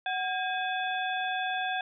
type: tone cluster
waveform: sine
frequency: 745 / 1618 / 2538 / 3448 Hz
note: F#5 / G#6 / D#7 / A7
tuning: +12 / -46 / +34 / -36 cents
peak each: -31 / -33 / -38 / -38 dBFS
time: 0.06-1.81 s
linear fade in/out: 2 ms
effects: none